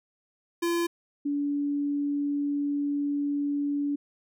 square / sine tone pair in turn, 341.4 / 287.1 Hz, F4 / D4, -39 / -39 cents, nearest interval minor third, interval 300 cents, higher first, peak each -25 dBFS, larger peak neither, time 0.62-0.87 / 1.25-3.96 s, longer second, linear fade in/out 10 ms, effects none

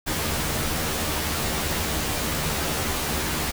pink noise with comb filter, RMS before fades -26 dBFS, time 0.06-3.52 s, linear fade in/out 20 ms, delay 13 ms, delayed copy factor +0.9, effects none

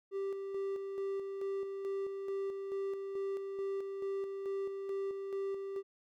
triangle tone with tremolo, 392 Hz, G4, in tune, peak -32 dBFS, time 0.11-5.83 s, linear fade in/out 50 ms, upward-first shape square, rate 2.3 Hz, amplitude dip 40%, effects none

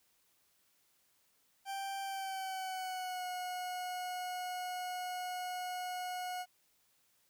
40% pulse tone with pitch glide, 784 to 727.3 Hz, G5 to F#5, 0 to -30 cents, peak -37 dBFS, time 1.65-6.46 s, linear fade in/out 50 ms, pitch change -130 cents, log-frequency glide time 2.02-3.27 s, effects white hiss -73 dBFS RMS until 7.29 s

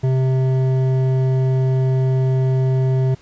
sine tone with hard clipping, 130.81 Hz, C3, in tune, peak -16 dBFS, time 0.03-3.15 s, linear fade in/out 10 ms, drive 10 dB, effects pink hiss -50 dBFS RMS until 3.21 s + resampled to 16000 Hz

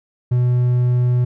triangle tone, 123.47 Hz, B2, in tune, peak -11 dBFS, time 0.31-1.25 s, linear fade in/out 10 ms, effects none

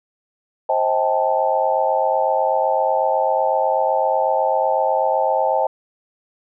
sine chord, A half-diminished seventh, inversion first, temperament just, 528 / 633.6 / 792 / 880 Hz, C5 / Eb5 / G5 / A5, +16 / +31 / +18 / 0 cents, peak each -21 dBFS, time 0.69-5.67 s, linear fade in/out 5 ms, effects none

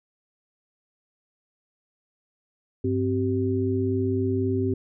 sine tone cluster, 100.1 / 260.5 / 384.5 Hz, G2 / C4 / G4, +37 / -7 / -33 cents, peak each -26 dBFS, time 2.84-4.74 s, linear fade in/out 5 ms, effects none

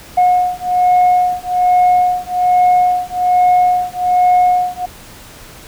sine beating tone pair, 723 / 724.2 Hz, F#5 / F#5, -40 / -37 cents, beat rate 1.2 Hz, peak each -11 dBFS, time 0.17-4.86 s, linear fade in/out 10 ms, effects tanh soft clip ceiling -5 dBFS + pink hiss -37 dBFS RMS until 5.67 s

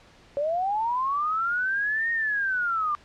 sine linear two-way sweep, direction up then down, 554.4 to 1864.7 to 1175 Hz, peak -23 dBFS, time 0.37-2.95 s, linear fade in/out 0 ms, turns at 2.11 s, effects pink hiss -54 dBFS RMS until 3.04 s + low-pass 5000 Hz 12 dB/octave

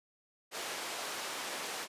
pink band-pass noise, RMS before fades -40 dBFS, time 0.51-1.88 s, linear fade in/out 50 ms, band 500 to 9800 Hz, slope 12 dB/octave, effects resampled to 32000 Hz

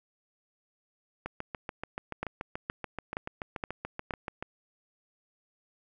two click trains, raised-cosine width 0.5 ms, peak -20 / -17 dBFS, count 23 / 5, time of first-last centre 1.26-4.425 / 2.23-4.108 s, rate 6.95 / 2.13 Hz, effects none

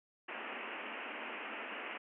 white band-pass noise, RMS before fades -44 dBFS, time 0.28-1.98 s, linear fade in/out 10 ms, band 210 to 2900 Hz, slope 96 dB/octave, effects none

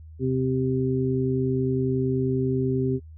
harmonic tone, 130.3 Hz, C3, 7 cents flat, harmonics 1 / 2 / 3, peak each -25 / -26 / -26 dBFS, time 0.19-3 s, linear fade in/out 50 ms, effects noise-tail reverb RT60 0.1 s tail -22 dB re dry + added 79 Hz sine -41 dBFS peak until 3.17 s

